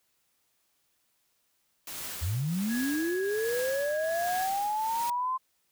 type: noise with tremolo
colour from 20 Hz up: white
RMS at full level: -37 dBFS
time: 1.87-5.1 s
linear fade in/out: 2 ms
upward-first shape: triangle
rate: 1.3 Hz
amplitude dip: 70%
type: linear sweep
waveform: sine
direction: up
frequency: 74.5 to 1046.5 Hz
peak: -27 dBFS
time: 2.21-5.38 s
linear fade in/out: 20 ms
type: tone with vibrato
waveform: sine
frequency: 1661.2 Hz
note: G#6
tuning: in tune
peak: -36 dBFS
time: 2.68-4.48 s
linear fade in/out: 50 ms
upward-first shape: triangle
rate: 2.9 Hz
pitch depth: 18 cents each way
effects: white hiss -73 dBFS RMS until 5.71 s